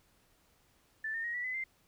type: tone with pitch steps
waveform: sine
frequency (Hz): 1760 / 1821 / 1884.1 / 1949.5 / 2017 / 2087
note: A6 / A#6 / A#6 / B6 / B6 / C7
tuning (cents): 0 / -41 / +18 / -23 / +36 / -5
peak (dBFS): -34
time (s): 1.04-1.64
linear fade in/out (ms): 5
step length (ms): 100
effects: pink hiss -69 dBFS RMS until 1.87 s